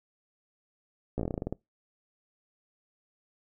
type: slowing click train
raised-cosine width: 2 ms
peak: -18 dBFS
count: 12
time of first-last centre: 1.18-1.526 s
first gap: 15 ms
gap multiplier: 1.14
effects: noise-tail reverb RT60 0.2 s tail -25 dB re dry